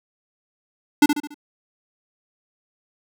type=tone with echo; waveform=square; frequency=293.7 Hz; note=D4; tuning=in tune; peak=-10 dBFS; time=1.02-1.06 s; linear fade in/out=5 ms; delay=71 ms; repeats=4; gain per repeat=-7 dB; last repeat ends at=1.344 s; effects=none